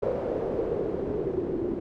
white noise with low-pass filter sweep, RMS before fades -29 dBFS, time 0.02-1.8 s, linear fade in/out 10 ms, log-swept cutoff 520 to 340 Hz, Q 4.8, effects none

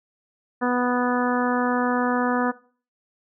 harmonic tone, 246.9 Hz, B3, in tune, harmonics 1 / 2 / 3 / 4 / 5 / 6 / 7, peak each -23 / -26 / -28 / -29 / -30 / -31 / -31 dBFS, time 0.61-2.52 s, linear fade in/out 20 ms, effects noise-tail reverb RT60 0.4 s tail -18 dB re dry

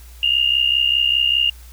sine tone pair together, 2794 / 2859 Hz, F7 / F7, 0 / +40 cents, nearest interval unison, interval 40 cents, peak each -17 dBFS, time 0.23-1.5 s, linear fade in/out 2 ms, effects added 60 Hz sine -38 dBFS peak until 1.72 s + white hiss -48 dBFS RMS until 1.72 s

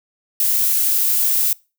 violet noise, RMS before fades -17 dBFS, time 0.4-1.53 s, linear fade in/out 2 ms, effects noise-tail reverb RT60 0.3 s tail -24 dB re dry

